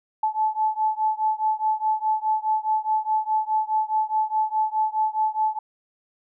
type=beating tone pair; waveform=sine; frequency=865 / 869.8 Hz; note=A5 / A5; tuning=-30 / -20 cents; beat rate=4.8 Hz; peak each=-23 / -24 dBFS; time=0.23-5.59 s; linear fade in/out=5 ms; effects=none